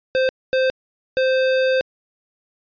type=tone bursts at uneven times; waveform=square; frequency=521 Hz; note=C5; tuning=7 cents flat; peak=-16 dBFS; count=3; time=0.15-0.29 / 0.53-0.7 / 1.17-1.81 s; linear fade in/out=0 ms; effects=resampled to 11025 Hz